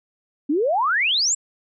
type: exponential sweep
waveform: sine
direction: up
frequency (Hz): 270 to 7902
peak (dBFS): -17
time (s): 0.49-1.35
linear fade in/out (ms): 10
effects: none